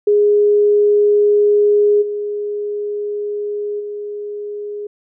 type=tone with level steps; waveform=sine; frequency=414 Hz; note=G#4; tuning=5 cents flat; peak=-9 / -19 / -23 dBFS; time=0.07-4.87 s; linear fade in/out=5 ms; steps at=2.01 / 3.79 s; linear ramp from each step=20 ms; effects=none